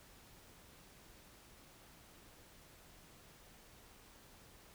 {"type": "silence", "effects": ["pink hiss -61 dBFS RMS until 4.74 s"]}